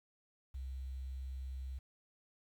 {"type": "tone with quantisation", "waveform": "sine", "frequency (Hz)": 65.41, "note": "C2", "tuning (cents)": 0, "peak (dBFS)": -40, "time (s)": [0.54, 1.79], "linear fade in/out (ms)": 10, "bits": 11, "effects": []}